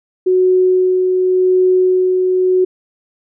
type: tone with tremolo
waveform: sine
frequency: 369.1 Hz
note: F#4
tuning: 4 cents flat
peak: -8 dBFS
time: 0.26-2.65 s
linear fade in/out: 10 ms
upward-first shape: sine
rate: 0.89 Hz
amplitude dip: 30%
effects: none